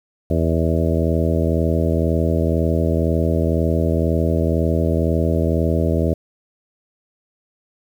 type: harmonic tone with a mistuned harmonic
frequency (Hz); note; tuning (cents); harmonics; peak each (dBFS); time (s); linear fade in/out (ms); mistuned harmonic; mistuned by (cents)
82; E2; -9; 1 / 2 / 3 / 4 / 5 / 6 / 7 / 8; -19 / -22 / -24 / -25 / -26 / -27 / -27 / -28; 0.3-6.14; 5; 8; -28
effects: 8-bit